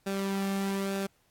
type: tone with flanger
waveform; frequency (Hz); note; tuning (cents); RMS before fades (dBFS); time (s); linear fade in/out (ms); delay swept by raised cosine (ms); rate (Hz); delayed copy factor
sawtooth; 195.8; G3; -2; -31; 0.06-1.07; 10; 0.95 to 2.05; 1.1; -0.5
effects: pink hiss -69 dBFS RMS until 1.3 s + AAC 64 kbps